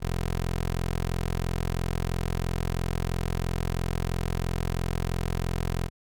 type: tone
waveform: 15% pulse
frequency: 43 Hz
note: F1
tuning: 26 cents flat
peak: -20 dBFS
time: 0-5.9 s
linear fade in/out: 50 ms
effects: none